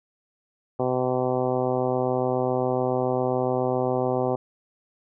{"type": "harmonic tone", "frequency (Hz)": 127.2, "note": "C3", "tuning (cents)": -48, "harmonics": [1, 2, 3, 4, 5, 6, 7, 8, 9], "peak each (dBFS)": [-31, -30, -27, -27, -30, -30, -36, -38, -41], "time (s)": [0.79, 4.36], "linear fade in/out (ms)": 10, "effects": []}